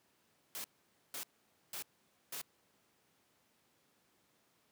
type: noise bursts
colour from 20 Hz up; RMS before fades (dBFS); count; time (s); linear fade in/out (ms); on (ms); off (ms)
white; -43; 4; 0.55-2.414; 0; 91; 500
effects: pink hiss -73 dBFS RMS until 4.71 s + high-pass 150 Hz 12 dB/octave